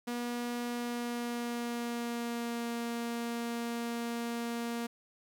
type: tone with pitch glide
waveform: sawtooth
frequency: 240.6 to 234.7 Hz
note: B3 to A#3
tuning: -45 to +12 cents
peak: -30 dBFS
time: 0.07-4.87 s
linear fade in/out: 10 ms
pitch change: -43 cents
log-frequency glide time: 0.67-2.68 s
effects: 12-bit